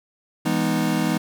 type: chord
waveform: square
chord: E major seventh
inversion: none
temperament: equal with one note detuned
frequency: 164.81 / 205.1 / 246.9 / 311.1 Hz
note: E3 / G#3 / B3 / D#4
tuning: 0 / -21 / 0 / 0 cents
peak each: -26 dBFS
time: 0.45-1.18 s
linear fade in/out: 10 ms
effects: none